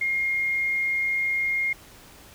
sine tone, 2133 Hz, C7, 33 cents sharp, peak -22 dBFS, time 0.01-1.73 s, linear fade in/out 5 ms, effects pink hiss -49 dBFS RMS until 2.34 s

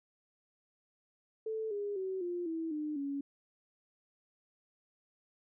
sine tone with pitch steps, 440 / 408.2 / 378.6 / 351.3 / 325.8 / 302.3 / 280.4 Hz, A4 / G#4 / F#4 / F4 / E4 / D#4 / C#4, 0 / -30 / +40 / +10 / -20 / -50 / +20 cents, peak -34 dBFS, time 1.46-3.21 s, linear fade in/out 5 ms, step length 250 ms, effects none

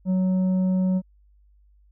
sine tone with tanh clipping, 185.8 Hz, F#3, 7 cents sharp, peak -20 dBFS, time 0.05-1.02 s, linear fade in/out 50 ms, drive 6 dB, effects added 50 Hz sine -54 dBFS peak until 1.91 s

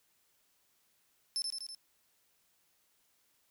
35% pulse tone with echo, 5274 Hz, E8, in tune, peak -29 dBFS, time 1.36-1.42 s, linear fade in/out 0 ms, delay 82 ms, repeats 4, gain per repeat -3 dB, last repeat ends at 1.748 s, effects white hiss -73 dBFS RMS until 3.5 s

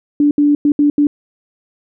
sine tone bursts at uneven times, 291.7 Hz, D4, 12 cents flat, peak -8 dBFS, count 5, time 0.2-0.31 / 0.38-0.55 / 0.65-0.72 / 0.79-0.9 / 0.98-1.07 s, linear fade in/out 2 ms, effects none

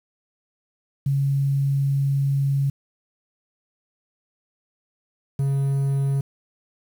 sine / triangle tone pair in turn, 138.59 / 137.82 Hz, C#3 / C#3, 0 / -10 cents, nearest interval unison, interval 10 cents, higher first, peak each -18 / -17 dBFS, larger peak second, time 1.06-2.7 / 5.39-6.21 s, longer first, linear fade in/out 5 ms, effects 8-bit

